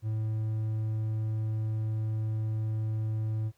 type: tone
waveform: triangle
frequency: 109.3 Hz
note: A2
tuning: 11 cents flat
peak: -26 dBFS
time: 0.02-3.52 s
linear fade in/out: 50 ms
effects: pink hiss -70 dBFS RMS until 3.57 s